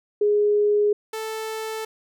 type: tone pair in turn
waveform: sine / sawtooth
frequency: 415.3 / 440 Hz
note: G#4 / A4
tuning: 0 / 0 cents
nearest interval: minor second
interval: 100 cents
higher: second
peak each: -16 / -24 dBFS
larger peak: first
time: 0.21-0.93 / 1.13-1.85 s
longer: neither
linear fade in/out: 5 ms
effects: none